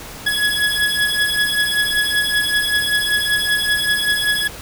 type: beating tone pair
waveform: 25% pulse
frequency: 1680 / 1685.2 Hz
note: G#6 / G#6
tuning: +19 / +25 cents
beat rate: 5.2 Hz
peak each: -15 dBFS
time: 0.26-4.48 s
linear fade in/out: 10 ms
effects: pink hiss -34 dBFS RMS until 4.61 s